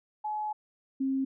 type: tone pair in turn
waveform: sine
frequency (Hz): 850 / 267.7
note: G#5 / C4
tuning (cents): +40 / +40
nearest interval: octave + minor sixth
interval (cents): 2000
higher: first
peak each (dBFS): -30 / -26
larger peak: second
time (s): 0.24-0.53 / 1-1.25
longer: first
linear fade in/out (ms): 10
effects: none